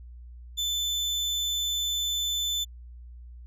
35% pulse tone, 3520 Hz, A7, in tune, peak -24 dBFS, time 0.57-2.65 s, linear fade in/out 20 ms, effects added 60 Hz sine -42 dBFS peak until 3.46 s + resampled to 32000 Hz

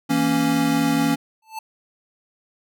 square chord, A# diminished, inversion second, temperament equal, 164.81 / 233.1 / 277.2 Hz, E3 / A#3 / C#4, 0 / 0 / 0 cents, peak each -26 / -24 / -20 dBFS, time 0.09-1.16 s, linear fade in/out 20 ms
square tone with exponential growth, 881 Hz, A5, 2 cents sharp, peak -26 dBFS, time 1.42-1.59 s, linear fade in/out 5 ms, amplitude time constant 36 ms
effects none

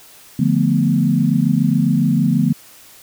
sine chord, B half-diminished seventh, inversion first, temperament equal, 146.83 / 174.61 / 220 / 246.9 Hz, D3 / F3 / A3 / B3, 0 / 0 / 0 / 0 cents, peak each -18 dBFS, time 0.39-2.53 s, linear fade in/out 5 ms, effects white hiss -44 dBFS RMS until 3.02 s

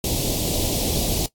pink band-stop noise, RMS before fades -23 dBFS, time 0.04-1.26 s, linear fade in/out 2 ms, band 680 to 3100 Hz, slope 24 dB/octave, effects noise-tail reverb RT60 0.1 s tail -18 dB re dry + AAC 64 kbps

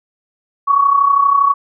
sine tone with amplitude modulation, 1121 Hz, C#6, 19 cents sharp, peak -6 dBFS, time 0.67-1.54 s, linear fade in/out 20 ms, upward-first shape sine, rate 32.5 Hz, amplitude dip 65%, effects none

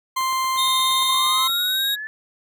40% pulse tone, 1046.5 Hz, C6, in tune, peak -19 dBFS, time 0.16-1.48 s, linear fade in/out 10 ms
click train, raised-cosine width 0.5 ms, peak -27 dBFS, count 12, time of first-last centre 0.21-1.498 s, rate 8.54 Hz
45% pulse tone with pitch glide, 3672 to 3784 Hz, A#7 to A#7, -27 to +25 cents, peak -19 dBFS, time 0.57-1.96 s, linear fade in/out 20 ms, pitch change +52 cents, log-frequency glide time 1.15-1.54 s
sine linear sweep, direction up, 1018 to 1760 Hz, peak -28 dBFS, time 1.02-2.07 s, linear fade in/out 0 ms
effects none

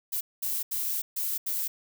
violet noise bursts at uneven times, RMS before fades -30 dBFS, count 5, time 0.12-0.21 / 0.42-0.63 / 0.71-1.02 / 1.16-1.38 / 1.46-1.68 s, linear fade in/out 10 ms, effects none

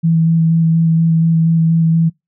sine tone with vibrato, 163.8 Hz, E3, 11 cents flat, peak -9 dBFS, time 0.03-2.1 s, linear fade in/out 20 ms, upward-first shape square, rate 4.2 Hz, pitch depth 11 cents each way, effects noise-tail reverb RT60 0.2 s tail -26 dB re dry

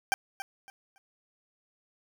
20% pulse tone with echo, 784 Hz, G5, in tune, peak -18 dBFS, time 0.12-0.14 s, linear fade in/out 0 ms, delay 280 ms, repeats 3, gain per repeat -12 dB, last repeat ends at 0.98 s, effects none

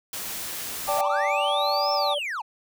white noise, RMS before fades -33 dBFS, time 0.13-1.01 s, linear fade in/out 2 ms
triangle chord, G suspended second, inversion none, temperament just, 784 / 882 / 1176 Hz, G5 / A5 / D6, 0 / +4 / +2 cents, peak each -25 / -27 / -27 dBFS, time 0.87-2.15 s, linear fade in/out 20 ms
sine tone, 581 Hz, D5, 19 cents flat, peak -26 dBFS, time 0.88-2.19 s, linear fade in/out 10 ms
triangle linear two-way sweep, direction up then down, 529 to 5400 to 772 Hz, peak -26 dBFS, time 0.96-2.42 s, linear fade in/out 10 ms, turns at 1.93 s
effects none

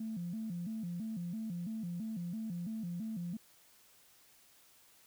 sine tone with vibrato, 196 Hz, G3, in tune, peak -36 dBFS, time 0-3.37 s, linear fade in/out 5 ms, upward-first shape square, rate 3 Hz, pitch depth 210 cents each way, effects tanh soft clip ceiling -32 dBFS + white hiss -64 dBFS RMS until 5.06 s

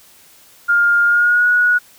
sine tone with pitch glide, 1409 to 1459.5 Hz, F6 to F#6, +15 to -24 cents, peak -10 dBFS, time 0.68-1.79 s, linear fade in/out 20 ms, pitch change +61 cents, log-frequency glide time 1.05-1.47 s, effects white hiss -47 dBFS RMS until 1.98 s

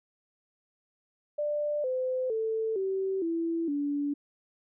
sine tone with pitch steps, 592 / 512.4 / 443.5 / 383.9 / 332.2 / 287.6 Hz, D5 / C5 / A4 / G4 / E4 / D4, +14 / -36 / +14 / -36 / +13 / -36 cents, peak -27 dBFS, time 1.38-4.14 s, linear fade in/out 10 ms, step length 460 ms, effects none

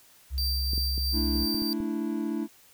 sine tone, 67.1 Hz, C2, 44 cents sharp, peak -27 dBFS, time 0.3-1.47 s, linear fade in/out 50 ms
45% pulse tone with tremolo, 4678 Hz, D8, 8 cents flat, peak -27 dBFS, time 0.38-1.73 s, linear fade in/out 0 ms, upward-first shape sine, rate 3 Hz, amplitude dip 30%
clicks, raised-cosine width 3 ms, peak -25 dBFS, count 8, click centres 0.734 / 0.779 / 0.979 / 1.357 / 1.416 / 1.546 / 1.62 / 1.804 s
triangle chord, A suspended fourth, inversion none, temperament just, 220 / 293.3 / 330 Hz, A3 / D4 / E4, 0 / -2 / +2 cents, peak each -30 dBFS, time 1.12-2.48 s, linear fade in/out 50 ms
effects white hiss -57 dBFS RMS until 2.73 s

